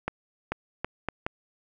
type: accelerating click train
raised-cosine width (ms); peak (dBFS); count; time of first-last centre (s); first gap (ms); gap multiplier
0.5; -13; 5; 0.08-1.265; 440; 0.74
effects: none